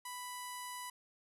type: tone with low-pass filter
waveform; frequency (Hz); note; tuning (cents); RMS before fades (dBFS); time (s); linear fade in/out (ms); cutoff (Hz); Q
sawtooth; 990; B5; +4; -45; 0.05-0.9; 5; 11000; 4.2
effects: none